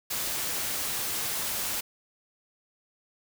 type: noise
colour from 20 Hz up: white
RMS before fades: -31 dBFS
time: 0.1-1.81 s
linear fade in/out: 10 ms
effects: none